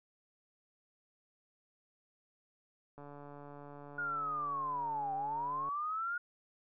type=click train; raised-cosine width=1 ms; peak=-37 dBFS; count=391; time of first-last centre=2.98-5.688 s; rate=144 Hz
type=linear two-way sweep; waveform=sine; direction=down then up; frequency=1440 to 770 to 1440 Hz; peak=-34 dBFS; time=3.98-6.18 s; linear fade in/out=5 ms; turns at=5.14 s
effects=none